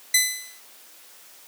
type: tone with exponential decay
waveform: 10% pulse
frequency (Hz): 2012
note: B6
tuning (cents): +32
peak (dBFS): -4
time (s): 0.14-0.6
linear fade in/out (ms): 5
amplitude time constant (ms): 100
effects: white hiss -49 dBFS RMS until 1.47 s + high-pass 300 Hz 12 dB/octave